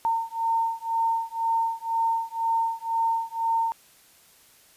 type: beating tone pair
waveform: sine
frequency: 910 / 912 Hz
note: A#5 / A#5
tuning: -42 / -38 cents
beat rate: 2 Hz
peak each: -26 dBFS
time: 0.05-3.72 s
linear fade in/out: 0 ms
effects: white hiss -56 dBFS RMS until 4.76 s + resampled to 32000 Hz